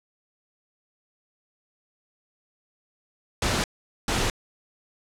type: noise bursts at uneven times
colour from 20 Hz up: pink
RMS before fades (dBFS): -24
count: 2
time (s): 3.42-3.64 / 4.08-4.3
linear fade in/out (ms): 2
effects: low-pass 8000 Hz 12 dB/octave